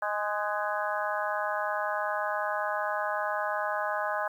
harmonic tone with a mistuned harmonic, 207.7 Hz, G#3, in tune, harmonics 3 / 4 / 5 / 6 / 7 / 8, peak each -33 / -34 / -35 / -36 / -36 / -37 dBFS, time 0.02-4.28 s, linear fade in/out 5 ms, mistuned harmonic 7, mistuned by +53 cents, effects 10-bit

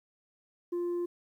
sine tone, 349.2 Hz, F4, in tune, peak -27 dBFS, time 0.72-1.06 s, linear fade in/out 10 ms, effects tanh soft clip ceiling -29 dBFS + 11-bit

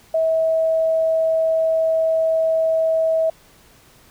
sine tone, 646 Hz, E5, 35 cents flat, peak -15 dBFS, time 0.14-3.3 s, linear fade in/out 5 ms, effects pink hiss -51 dBFS RMS until 4.1 s

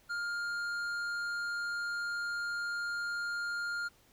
sine tone with tanh clipping, 1407 Hz, F6, 12 cents sharp, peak -35 dBFS, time 0.09-3.89 s, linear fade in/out 20 ms, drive 10 dB, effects pink hiss -65 dBFS RMS until 4.12 s

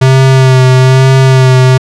square tone with vibrato, 130.81 Hz, C3, in tune, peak -3 dBFS, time 0.01-1.78 s, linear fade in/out 10 ms, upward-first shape sine, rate 1.1 Hz, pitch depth 26 cents each way, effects low-pass 7000 Hz 12 dB/octave

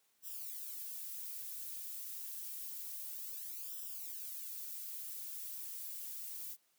violet noise with flanger, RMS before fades -45 dBFS, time 0.22-6.57 s, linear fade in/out 50 ms, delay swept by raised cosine 0.45 to 4.35 ms, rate 0.28 Hz, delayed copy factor -0.95, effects white hiss -75 dBFS RMS until 6.78 s + high-pass 150 Hz 12 dB/octave

